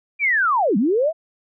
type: linear two-way sweep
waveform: sine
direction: down then up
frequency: 2413 to 183.6 to 678 Hz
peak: -15 dBFS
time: 0.19-1.13 s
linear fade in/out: 50 ms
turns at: 0.77 s
effects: none